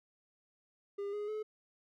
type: tone with pitch steps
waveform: triangle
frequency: 402.6 / 415.6 / 429 Hz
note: G4 / G#4 / A4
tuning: +46 / +1 / -44 cents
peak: -34 dBFS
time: 0.98-1.43 s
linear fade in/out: 10 ms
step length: 150 ms
effects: none